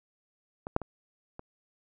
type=clicks; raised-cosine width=1 ms; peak=-22 / -9 / -24 / -27 dBFS; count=4; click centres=0.669 / 0.764 / 0.817 / 1.394 s; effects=none